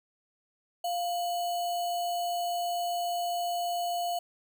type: tone with sample-and-hold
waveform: sine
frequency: 698.5 Hz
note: F5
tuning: in tune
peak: -28 dBFS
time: 0.84-4.19 s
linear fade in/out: 5 ms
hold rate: 3675 Hz
effects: none